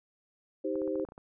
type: chord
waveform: sine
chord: C minor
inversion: first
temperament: just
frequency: 314 / 392.4 / 523.3 Hz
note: Eb4 / G4 / C5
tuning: +16 / +2 / 0 cents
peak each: -34 dBFS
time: 0.64-1.05 s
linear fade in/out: 10 ms
type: clicks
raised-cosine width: 1 ms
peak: -34 dBFS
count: 9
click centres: 0.756 / 0.818 / 0.877 / 0.956 / 0.998 / 1.05 / 1.088 / 1.121 / 1.179 s
effects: none